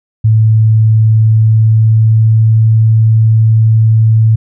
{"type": "tone with pitch glide", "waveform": "sine", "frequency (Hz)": [110, 111.02], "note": ["A2", "A2"], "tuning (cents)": [0, 16], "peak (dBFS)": -4, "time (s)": [0.24, 4.36], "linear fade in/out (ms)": 10, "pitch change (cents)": 16, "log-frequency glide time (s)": [0.95, 2.62], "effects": []}